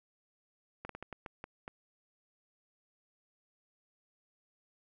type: slowing click train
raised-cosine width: 0.5 ms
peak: -27 dBFS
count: 8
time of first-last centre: 0.85-1.679 s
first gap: 43 ms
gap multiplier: 1.33
effects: none